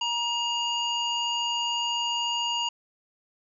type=harmonic tone with a mistuned harmonic; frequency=947 Hz; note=A#5; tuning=27 cents sharp; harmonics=1 / 3 / 5 / 7; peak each=-30 / -27 / -39 / -39 dBFS; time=0.01-2.69 s; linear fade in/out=5 ms; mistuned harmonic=7; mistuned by=+29 cents; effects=none